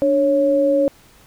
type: tone pair together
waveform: sine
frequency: 293.7 / 552.8 Hz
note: D4 / C#5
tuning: 0 / -5 cents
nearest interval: major seventh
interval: 1095 cents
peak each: -19 / -14 dBFS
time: 0.02-0.88 s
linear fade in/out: 0 ms
effects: pink hiss -50 dBFS RMS until 1.26 s